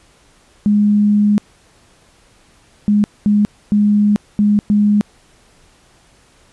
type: tone bursts at uneven times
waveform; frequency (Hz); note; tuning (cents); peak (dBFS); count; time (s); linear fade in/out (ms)
sine; 207.3; G#3; -3; -9; 6; 0.66-1.38 / 2.88-3.04 / 3.26-3.45 / 3.72-4.16 / 4.39-4.59 / 4.7-5.01; 0
effects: pink hiss -51 dBFS RMS until 6.52 s + resampled to 24000 Hz